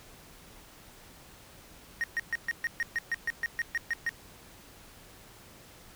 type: tone bursts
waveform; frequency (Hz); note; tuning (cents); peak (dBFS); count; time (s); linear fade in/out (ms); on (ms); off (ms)
triangle; 1864.7; A#6; 0; -25; 14; 2.01-4.092; 0; 28; 130
effects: pink hiss -53 dBFS RMS until 5.95 s